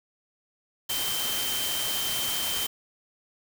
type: tone in noise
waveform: sine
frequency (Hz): 3119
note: G7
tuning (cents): -9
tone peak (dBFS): -31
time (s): 0.89-2.67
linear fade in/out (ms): 10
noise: white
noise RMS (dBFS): -30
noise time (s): 0.89-2.67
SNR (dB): -4
effects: none